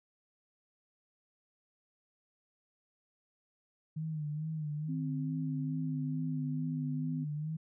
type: tone with vibrato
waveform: sine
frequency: 153.6 Hz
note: D#3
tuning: 22 cents flat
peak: -34 dBFS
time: 3.96-7.57 s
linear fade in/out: 10 ms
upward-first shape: sine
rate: 2.3 Hz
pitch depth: 62 cents each way
type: tone with pitch glide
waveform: sine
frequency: 261.6 to 253.9 Hz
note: C4 to B3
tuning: 0 to +48 cents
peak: -36 dBFS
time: 4.88-7.25 s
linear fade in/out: 20 ms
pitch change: -52 cents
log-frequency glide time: 5.57-6.68 s
effects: none